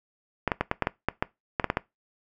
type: clicks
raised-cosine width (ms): 0.5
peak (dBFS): -8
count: 12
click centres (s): 0.477 / 0.518 / 0.61 / 0.714 / 0.823 / 0.871 / 1.086 / 1.225 / 1.598 / 1.643 / 1.701 / 1.771
effects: noise-tail reverb RT60 0.2 s tail -21 dB re dry